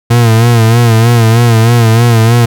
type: tone with vibrato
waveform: 40% pulse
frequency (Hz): 115.6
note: A#2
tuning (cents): -14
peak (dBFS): -3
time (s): 0.1-2.46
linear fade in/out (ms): 10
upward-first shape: sine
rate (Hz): 3.2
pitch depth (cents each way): 67
effects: none